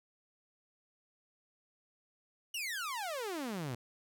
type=exponential sweep; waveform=sawtooth; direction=down; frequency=2974 to 114.8 Hz; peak=-33 dBFS; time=2.54-3.75 s; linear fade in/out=5 ms; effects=none